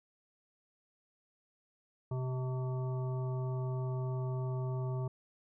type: harmonic tone with a mistuned harmonic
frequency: 128.8 Hz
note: C3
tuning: 27 cents flat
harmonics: 1 / 3 / 5 / 7 / 9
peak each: -33 / -43 / -47 / -50 / -52 dBFS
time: 2.11-5.08 s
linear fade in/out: 5 ms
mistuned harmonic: 9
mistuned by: -27 cents
effects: none